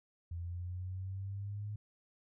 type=exponential sweep; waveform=sine; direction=up; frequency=84.6 to 105.5 Hz; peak=-38 dBFS; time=0.31-1.76 s; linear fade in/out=5 ms; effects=none